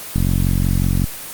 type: click train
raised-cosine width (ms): 5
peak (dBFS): -5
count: 41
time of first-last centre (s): 0.16-1.041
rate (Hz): 45.4
effects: white hiss -31 dBFS RMS until 1.33 s + Opus 24 kbps